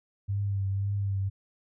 sine tone with vibrato, 99 Hz, G2, 18 cents sharp, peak -26 dBFS, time 0.28-1.3 s, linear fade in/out 20 ms, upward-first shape triangle, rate 1.9 Hz, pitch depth 39 cents each way, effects none

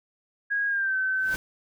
sine tone with pitch glide, 1643 to 1533 Hz, G#6 to G6, -19 to -39 cents, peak -23 dBFS, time 0.5-1.36 s, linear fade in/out 20 ms, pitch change -120 cents, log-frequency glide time 0.67-0.96 s
pink noise with exponential growth, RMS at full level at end -33 dBFS, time 1.13-1.36 s, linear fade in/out 0 ms, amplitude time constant 50 ms
effects none

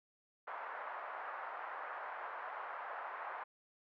pink band-pass noise, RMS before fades -45 dBFS, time 0.47-3.44 s, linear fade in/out 10 ms, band 710 to 1600 Hz, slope 24 dB/octave, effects none

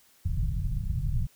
pink low-pass noise, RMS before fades -28 dBFS, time 0.25-1.27 s, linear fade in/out 10 ms, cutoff 160 Hz, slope 48 dB/octave, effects white hiss -61 dBFS RMS until 1.35 s

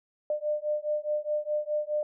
sine beating tone pair, 598 / 602.8 Hz, D5 / D5, +31 / +45 cents, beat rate 4.8 Hz, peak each -30 dBFS, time 0.3-2.03 s, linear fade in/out 2 ms, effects none

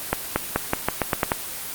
accelerating click train, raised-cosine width 0.5 ms, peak -3 dBFS, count 9, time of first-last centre 0.13-1.319 s, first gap 230 ms, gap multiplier 0.87, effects white hiss -32 dBFS RMS until 1.74 s + Opus 24 kbps

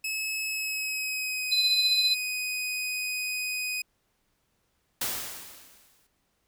sawtooth tone with pitch glide, 2584 to 2499 Hz, E7 to D#7, -35 to +7 cents, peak -26 dBFS, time 0.04-3.82 s, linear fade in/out 5 ms, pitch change -58 cents, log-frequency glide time 0.47-1.65 s
sine tone with tremolo, 4034 Hz, B7, 36 cents sharp, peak -19 dBFS, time 1.51-2.15 s, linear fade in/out 20 ms, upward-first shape triangle, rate 15 Hz, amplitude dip 55%
white noise with exponential decay, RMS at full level -28 dBFS, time 5.01-6.07 s, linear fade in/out 5 ms, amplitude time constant 230 ms
effects pink hiss -73 dBFS RMS until 6.47 s

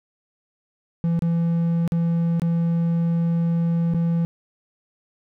triangle tone with dropouts, 168.1 Hz, E3, 34 cents sharp, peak -16 dBFS, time 1.04-4.25 s, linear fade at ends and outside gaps 0 ms, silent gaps 1.192-1.222 / 1.877-1.921 / 2.397-2.419 / 3.937-3.946 s, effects none

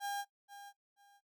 35% pulse tone with echo, 806 Hz, G5, 48 cents sharp, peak -35 dBFS, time 0-0.25 s, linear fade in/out 50 ms, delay 480 ms, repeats 2, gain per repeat -13 dB, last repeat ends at 1.21 s, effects noise-tail reverb RT60 0.1 s tail -17 dB re dry

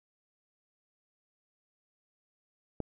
click, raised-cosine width 2 ms, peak -20 dBFS, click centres 2.803 s, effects none

